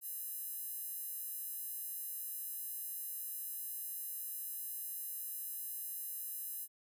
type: tone with high-pass filter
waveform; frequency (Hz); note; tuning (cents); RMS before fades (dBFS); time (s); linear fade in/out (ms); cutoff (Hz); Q
square; 571; D5; -49; -43; 0.01-6.68; 50; 12000; 2.6
effects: none